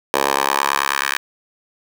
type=tone with high-pass filter sweep; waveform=10% pulse; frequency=69.3 Hz; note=C#2; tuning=in tune; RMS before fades=-19 dBFS; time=0.14-1.17 s; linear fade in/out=0 ms; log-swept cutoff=610 to 1600 Hz; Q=1.9; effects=none